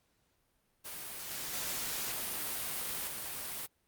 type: noise with level steps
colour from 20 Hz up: white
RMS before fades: -43 / -40 / -37 / -40 dBFS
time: 0.84-3.67 s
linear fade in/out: 20 ms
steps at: 1.3 / 1.53 / 3.07 s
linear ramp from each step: 10 ms
effects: pink hiss -75 dBFS RMS until 3.87 s + Opus 48 kbps